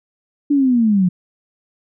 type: linear sweep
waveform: sine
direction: down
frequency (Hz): 293.7 to 174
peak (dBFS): -11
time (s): 0.5-1.09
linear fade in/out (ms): 10
effects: none